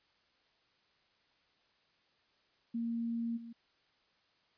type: tone with level steps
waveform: sine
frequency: 232 Hz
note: A#3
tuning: 8 cents flat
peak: -33 / -45 dBFS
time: 2.74-3.53 s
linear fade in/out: 10 ms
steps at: 3.36 s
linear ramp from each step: 20 ms
effects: white hiss -72 dBFS RMS until 4.57 s + resampled to 11025 Hz